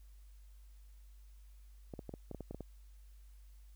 clicks, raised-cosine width 2 ms, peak -30 dBFS, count 10, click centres 1.938 / 1.992 / 2.093 / 2.139 / 2.313 / 2.347 / 2.407 / 2.51 / 2.546 / 2.607 s, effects added 50 Hz sine -54 dBFS peak until 3.75 s + white hiss -73 dBFS RMS until 3.75 s

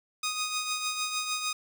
10% pulse tone with tremolo, 1244.5 Hz, D#6, in tune, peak -19 dBFS, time 0.23-1.53 s, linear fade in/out 5 ms, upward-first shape triangle, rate 6.6 Hz, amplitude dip 55%, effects none

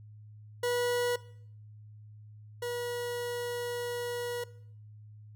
40% pulse tone pair in turn, 485.9 / 482.5 Hz, B4 / B4, -28 / -40 cents, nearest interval unison, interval 12 cents, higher first, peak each -27 / -32 dBFS, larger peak first, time 0.63-1.16 / 2.62-4.44 s, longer second, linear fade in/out 5 ms, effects noise-tail reverb RT60 0.6 s tail -19 dB re dry + added 106 Hz sine -48 dBFS peak until 5.35 s

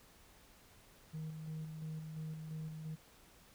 sine tone with tremolo, 157.2 Hz, D#3, 18 cents sharp, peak -38 dBFS, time 1.13-2.96 s, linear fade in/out 20 ms, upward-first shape square, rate 2.9 Hz, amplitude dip 45%, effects tanh soft clip ceiling -39 dBFS + pink hiss -63 dBFS RMS until 3.54 s

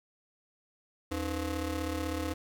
25% pulse ring-modulated tone, 196 Hz, G3, in tune, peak -25 dBFS, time 1.11-2.34 s, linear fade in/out 10 ms, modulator 116 Hz, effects none

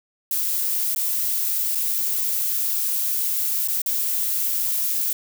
violet noise with dropouts, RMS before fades -23 dBFS, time 0.31-5.13 s, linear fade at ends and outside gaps 2 ms, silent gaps 0.948-0.961 / 1.75-1.754 / 3.676-3.684 / 3.818-3.86 s, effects none

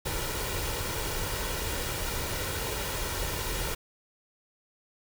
pink noise with comb filter, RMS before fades -32 dBFS, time 0.05-3.75 s, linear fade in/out 10 ms, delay 2.1 ms, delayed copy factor +0.5, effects none

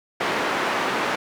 white band-pass noise, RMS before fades -24 dBFS, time 0.2-1.16 s, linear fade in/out 10 ms, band 230 to 1600 Hz, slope 12 dB/octave, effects none

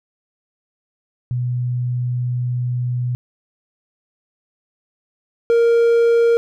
sine / triangle tone pair in turn, 123.47 / 466.2 Hz, B2 / A#4, 0 / 0 cents, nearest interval octave + major seventh, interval 2300 cents, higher second, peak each -18 / -9 dBFS, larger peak second, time 1.31-3.15 / 5.5-6.37 s, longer first, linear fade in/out 0 ms, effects none

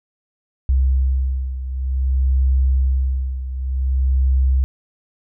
sine beating tone pair, 65.41 / 65.95 Hz, C2 / C2, 0 / +14 cents, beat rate 0.54 Hz, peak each -16 / -21 dBFS, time 0.69-4.64 s, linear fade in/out 0 ms, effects none

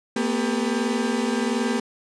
35% pulse tone cluster, 227.5 / 248.8 / 397.3 Hz, A#3 / B3 / G4, -42 / +13 / +23 cents, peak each -23 / -24 / -27 dBFS, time 0.16-1.8 s, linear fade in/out 5 ms, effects resampled to 22050 Hz

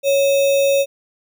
sine tone with sample-and-hold, 554.4 Hz, C#5, in tune, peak -12 dBFS, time 0.03-0.86 s, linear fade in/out 50 ms, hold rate 3150 Hz, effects none

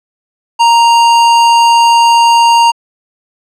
sine tone with tanh clipping, 932.3 Hz, A#5, in tune, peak -6 dBFS, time 0.59-2.72 s, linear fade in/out 20 ms, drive 18 dB, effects low-pass 10000 Hz 12 dB/octave

